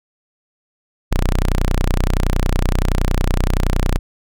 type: tone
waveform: sawtooth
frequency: 30.71 Hz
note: B0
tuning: 9 cents flat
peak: -10 dBFS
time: 1.11-3.99 s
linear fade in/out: 10 ms
effects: none